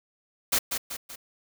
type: noise with echo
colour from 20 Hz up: white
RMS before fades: -23 dBFS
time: 0.52-0.59 s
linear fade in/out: 10 ms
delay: 190 ms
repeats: 3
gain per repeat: -6 dB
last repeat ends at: 1.16 s
effects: none